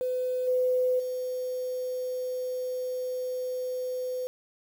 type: tone with level steps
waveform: sine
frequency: 505 Hz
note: B4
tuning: 39 cents sharp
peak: -26 / -22 / -29 dBFS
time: 0.01-4.27 s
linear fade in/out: 0 ms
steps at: 0.47 / 0.99 s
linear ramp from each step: 10 ms
effects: 8-bit